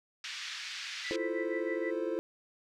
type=band-pass noise; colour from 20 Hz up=pink; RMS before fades=-41 dBFS; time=0.24-1.16 s; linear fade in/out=2 ms; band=1700 to 5500 Hz; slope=24 dB/octave
type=tone with tremolo; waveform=sine; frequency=1975.5 Hz; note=B6; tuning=in tune; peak=-37 dBFS; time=1.04-1.91 s; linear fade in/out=10 ms; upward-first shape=sine; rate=6.3 Hz; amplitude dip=85%
type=chord; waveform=triangle; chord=F major seventh; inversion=third; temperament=equal; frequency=329.6 / 349.2 / 440 / 523.3 Hz; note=E4 / F4 / A4 / C5; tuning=0 / 0 / 0 / 0 cents; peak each=-35 dBFS; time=1.11-2.19 s; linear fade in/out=0 ms
effects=none